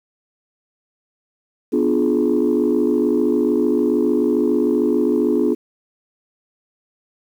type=chord; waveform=sine; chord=B diminished seventh; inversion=none; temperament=equal with one note detuned; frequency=246.9 / 293.7 / 349.2 / 422.1 Hz; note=B3 / D4 / F4 / Ab4; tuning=0 / 0 / 0 / +28 cents; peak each=-19 dBFS; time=1.72-5.55 s; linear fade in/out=20 ms; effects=tanh soft clip ceiling -8 dBFS + 8-bit